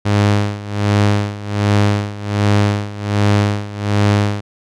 sawtooth tone with tremolo, 102.8 Hz, G#2, 17 cents flat, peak -6 dBFS, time 0.05-4.41 s, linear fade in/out 10 ms, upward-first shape sine, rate 1.3 Hz, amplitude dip 85%, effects low-pass 6000 Hz 12 dB/octave

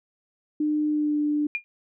sine tone with pitch glide, 301.6 to 296.9 Hz, D4 to D4, +46 to +19 cents, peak -21 dBFS, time 0.6-1.47 s, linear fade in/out 5 ms, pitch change -27 cents, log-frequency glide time 0.89-1.17 s
sine tone with exponential decay, 2414 Hz, D7, 47 cents sharp, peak -20 dBFS, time 1.55-1.64 s, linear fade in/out 0 ms, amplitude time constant 18 ms
effects none

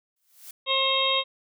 blue noise with exponential growth, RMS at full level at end -39 dBFS, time 0.16-0.51 s, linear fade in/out 5 ms, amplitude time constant 74 ms
harmonic tone, 535 Hz, C5, 38 cents sharp, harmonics 1 / 2 / 4 / 5 / 6 / 7, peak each -29 / -28 / -32 / -31 / -27 / -25 dBFS, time 0.66-1.24 s, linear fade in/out 50 ms
effects none

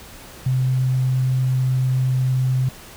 sine tone, 129.2 Hz, C3, 21 cents flat, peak -16 dBFS, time 0.46-2.69 s, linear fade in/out 5 ms, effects pink hiss -41 dBFS RMS until 2.96 s

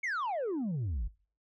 sine exponential sweep, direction down, 2265 to 44.85 Hz, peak -28 dBFS, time 0.03-1.08 s, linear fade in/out 10 ms, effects noise-tail reverb RT60 0.4 s tail -22 dB re dry + tanh soft clip ceiling -30 dBFS

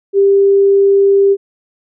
sine tone, 395.9 Hz, G4, 17 cents sharp, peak -6 dBFS, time 0.13-1.37 s, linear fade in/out 50 ms, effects none

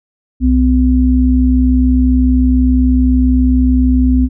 sine tone pair together, 63.5 / 254.6 Hz, B1 / C4, +49 / -47 cents, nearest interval 2 octaves, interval 2404 cents, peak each -10 dBFS, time 0.4-4.29 s, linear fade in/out 50 ms, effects none

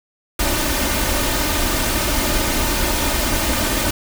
pink noise with comb filter, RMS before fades -19 dBFS, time 0.39-3.91 s, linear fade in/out 5 ms, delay 3.3 ms, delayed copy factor +0.6, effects none

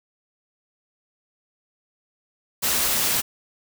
white noise, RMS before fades -22 dBFS, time 2.62-3.22 s, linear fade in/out 20 ms, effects none

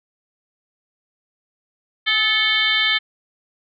sine tone with frequency modulation, 2658 Hz, E7, 14 cents sharp, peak -15 dBFS, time 2.06-2.99 s, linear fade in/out 20 ms, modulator 458 Hz, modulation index 2.4, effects none

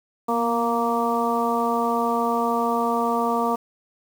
harmonic tone with a mistuned harmonic, 233.1 Hz, A#3, in tune, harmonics 1 / 2 / 3 / 4 / 5, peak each -26 / -26 / -26 / -26 / -26 dBFS, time 0.28-3.56 s, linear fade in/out 10 ms, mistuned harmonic 1, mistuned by +30 cents, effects 7-bit

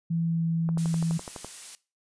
sine tone with pitch glide, 166.3 to 165.06 Hz, E3 to E3, +16 to +3 cents, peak -24 dBFS, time 0.1-1.18 s, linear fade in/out 10 ms, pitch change -13 cents, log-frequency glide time 0.25-0.45 s
click train, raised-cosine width 1 ms, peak -23 dBFS, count 10, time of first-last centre 0.69-1.446 s, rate 11.9 Hz
blue noise, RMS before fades -39 dBFS, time 0.78-1.75 s, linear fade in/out 0 ms
effects noise-tail reverb RT60 0.3 s tail -19 dB re dry + resampled to 22050 Hz

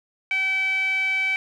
sawtooth tone with band-pass filter, 767 Hz, G5, 38 cents flat, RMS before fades -23 dBFS, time 0.31-1.36 s, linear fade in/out 0 ms, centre 2300 Hz, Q 8.8, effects none

